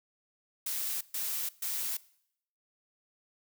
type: noise bursts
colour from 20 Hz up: blue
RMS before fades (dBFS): -34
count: 3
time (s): 0.66-1.97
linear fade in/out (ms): 5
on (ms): 350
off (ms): 130
effects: noise-tail reverb RT60 0.7 s tail -21 dB re dry